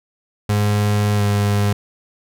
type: tone with pitch glide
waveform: 35% pulse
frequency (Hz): 103.83 to 102.28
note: G#2 to G#2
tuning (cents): 0 to -26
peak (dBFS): -13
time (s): 0.49-1.73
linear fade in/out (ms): 5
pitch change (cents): -26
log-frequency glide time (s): 1.16-1.21
effects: none